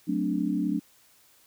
sine chord, D dominant seventh, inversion first, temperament equal, 185 / 220 / 261.6 / 293.7 Hz, F#3 / A3 / C4 / D4, 0 / 0 / 0 / 0 cents, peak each -30 / -31 / -32 / -28 dBFS, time 0.07-0.8 s, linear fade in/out 20 ms, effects white hiss -60 dBFS RMS until 1.46 s

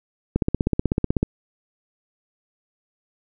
click train, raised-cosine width 3 ms, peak -6 dBFS, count 15, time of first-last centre 0.36-1.23 s, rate 16.1 Hz, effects none

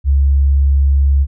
sine tone, 69.3 Hz, C#2, in tune, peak -8 dBFS, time 0.04-1.27 s, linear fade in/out 50 ms, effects none

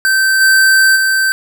square tone with level steps, 1551 Hz, G6, 19 cents flat, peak -10 / -7 / -11 dBFS, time 0.05-1.32 s, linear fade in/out 0 ms, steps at 0.4 / 0.95 s, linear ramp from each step 20 ms, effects none

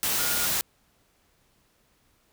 sine tone in noise, 1426 Hz, F6, 36 cents sharp, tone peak -34 dBFS, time 0.19-0.46 s, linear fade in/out 0 ms, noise white, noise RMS -26 dBFS, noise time 0.03-0.61 s, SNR -11 dB, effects pink hiss -66 dBFS RMS until 2.32 s

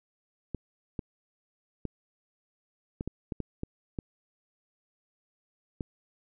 clicks, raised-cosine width 3 ms, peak -20 dBFS, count 10, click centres 0.547 / 0.992 / 1.853 / 3.009 / 3.076 / 3.322 / 3.403 / 3.634 / 3.988 / 5.808 s, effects none

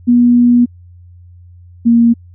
sine tone pair in turn, 241.8 / 233.7 Hz, B3 / A#3, -36 / +5 cents, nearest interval minor second, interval 59 cents, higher first, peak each -5 dBFS, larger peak neither, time 0.07-0.66 / 1.85-2.14 s, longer first, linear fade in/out 20 ms, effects added 88 Hz sine -36 dBFS peak until 2.34 s

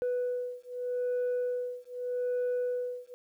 sine beating tone pair, 493.9 / 494.72 Hz, B4 / B4, 0 / +3 cents, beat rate 0.82 Hz, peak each -31 dBFS, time 0.02-3.14 s, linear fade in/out 0 ms, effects tanh soft clip ceiling -26 dBFS + 11-bit

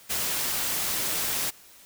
white noise, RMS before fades -28 dBFS, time 0.09-1.51 s, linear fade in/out 20 ms, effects white hiss -52 dBFS RMS until 1.85 s

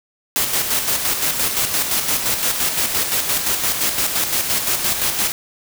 white noise with tremolo, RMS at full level -18 dBFS, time 0.36-5.32 s, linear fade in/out 0 ms, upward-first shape square, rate 5.8 Hz, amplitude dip 45%, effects none

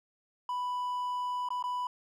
triangle tone with dropouts, 990 Hz, B5, 4 cents sharp, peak -29 dBFS, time 0.49-1.87 s, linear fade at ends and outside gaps 2 ms, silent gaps 1.488-1.504 / 1.626-1.639 s, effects none

